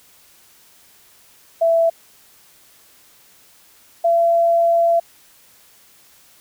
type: tone pair in turn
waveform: sine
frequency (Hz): 664 / 676.8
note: E5 / E5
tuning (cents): +12 / +45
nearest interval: unison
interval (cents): 33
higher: second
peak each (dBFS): -12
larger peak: neither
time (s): 1.61-1.9 / 4.04-5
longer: second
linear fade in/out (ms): 10
effects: white hiss -51 dBFS RMS until 6.4 s